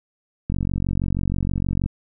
click train, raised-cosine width 5 ms, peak -11 dBFS, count 64, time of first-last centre 0.5-1.861 s, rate 46.3 Hz, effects none

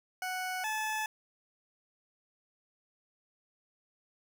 20% pulse tone pair in turn, 740 / 865.7 Hz, F#5 / A5, 0 / -28 cents, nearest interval minor third, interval 272 cents, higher second, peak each -29 / -27 dBFS, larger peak second, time 0.22-0.64 / 0.64-1.06 s, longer neither, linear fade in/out 2 ms, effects none

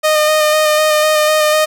sawtooth tone with vibrato, 613 Hz, D#5, 26 cents flat, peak -6 dBFS, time 0.03-1.66 s, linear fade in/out 20 ms, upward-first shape square, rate 4 Hz, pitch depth 14 cents each way, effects none

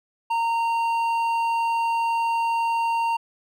triangle tone with hard clipping, 922 Hz, A#5, 19 cents flat, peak -22 dBFS, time 0.3-3.17 s, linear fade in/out 10 ms, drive 10 dB, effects none

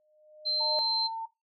sine tone with exponential growth, 611 Hz, D#5, 32 cents flat, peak -29 dBFS, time 0-0.79 s, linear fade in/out 0 ms, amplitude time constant 170 ms
sine tone, 4117 Hz, C8, 29 cents flat, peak -27 dBFS, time 0.45-1.08 s, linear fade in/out 20 ms
sine tone with vibrato, 901 Hz, A5, 41 cents sharp, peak -32 dBFS, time 0.6-1.26 s, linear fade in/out 10 ms, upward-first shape sine, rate 19 Hz, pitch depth 10 cents each way
effects noise-tail reverb RT60 0.2 s tail -17 dB re dry

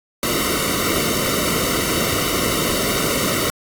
pink noise with comb filter, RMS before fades -20 dBFS, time 0.23-3.5 s, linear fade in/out 0 ms, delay 1.2 ms, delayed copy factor -1, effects AAC 64 kbps

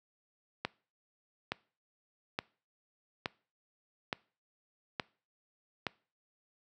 click train, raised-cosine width 0.3 ms, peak -16 dBFS, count 7, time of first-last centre 0.65-5.867 s, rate 1.15 Hz, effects noise-tail reverb RT60 0.4 s tail -23 dB re dry + high-pass 100 Hz 12 dB/octave

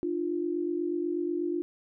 sine tone pair together, 301 / 349.2 Hz, D4 / F4, +43 / 0 cents, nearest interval minor third, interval 257 cents, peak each -32 / -29 dBFS, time 0.03-1.62 s, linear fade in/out 0 ms, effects none

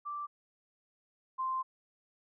sine tone pair in turn, 1172 / 1044.1 Hz, D6 / C6, -4 / -4 cents, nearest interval major second, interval 200 cents, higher first, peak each -36 / -31 dBFS, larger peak second, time 0.05-0.27 / 1.38-1.63 s, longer second, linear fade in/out 20 ms, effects none

